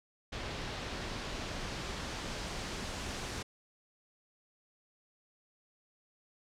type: noise with low-pass filter sweep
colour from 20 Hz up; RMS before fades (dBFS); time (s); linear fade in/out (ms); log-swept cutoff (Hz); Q
pink; -40; 0.32-3.43; 10; 4300 to 7000; 0.95
effects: none